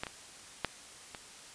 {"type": "clicks", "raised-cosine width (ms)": 0.3, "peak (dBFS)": [-18, -23, -13, -25], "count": 4, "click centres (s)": [0.035, 0.068, 0.647, 1.148], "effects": ["white hiss -51 dBFS RMS until 1.54 s", "resampled to 22050 Hz"]}